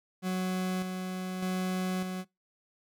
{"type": "tone with tremolo", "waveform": "40% pulse", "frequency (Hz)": 185, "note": "F#3", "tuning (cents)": 0, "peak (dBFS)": -28, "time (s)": [0.22, 2.25], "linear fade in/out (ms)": 50, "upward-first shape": "square", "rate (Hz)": 0.83, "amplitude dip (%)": 40, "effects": ["noise-tail reverb RT60 0.2 s tail -24 dB re dry"]}